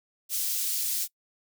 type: high-pass noise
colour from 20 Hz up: white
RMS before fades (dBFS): -29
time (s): 0.29-1.08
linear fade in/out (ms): 50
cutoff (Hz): 4500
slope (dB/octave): 12
effects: noise-tail reverb RT60 0.1 s tail -24 dB re dry